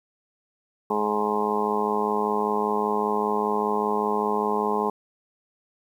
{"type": "harmonic tone", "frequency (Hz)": 105.1, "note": "G#2", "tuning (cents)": 21, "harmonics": [2, 3, 4, 5, 6, 7, 8, 9, 10], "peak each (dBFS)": [-30, -37, -26, -37, -37, -35, -28, -31, -29], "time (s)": [0.9, 4.9], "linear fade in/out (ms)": 5, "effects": ["9-bit"]}